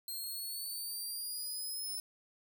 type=exponential sweep; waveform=10% pulse; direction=up; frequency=4186 to 5274 Hz; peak=-32 dBFS; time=0.08-2 s; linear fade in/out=2 ms; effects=none